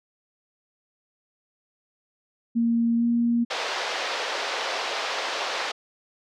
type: tone with pitch glide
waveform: sine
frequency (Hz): 232.5 to 235.7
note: A#3 to A#3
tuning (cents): -4 to +19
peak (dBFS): -19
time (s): 2.55-3.45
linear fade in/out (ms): 20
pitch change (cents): +23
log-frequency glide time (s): 2.97-3.04
type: band-pass noise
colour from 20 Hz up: pink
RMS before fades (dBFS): -29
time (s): 3.5-5.72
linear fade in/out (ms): 10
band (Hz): 490 to 5200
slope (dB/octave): 24
effects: none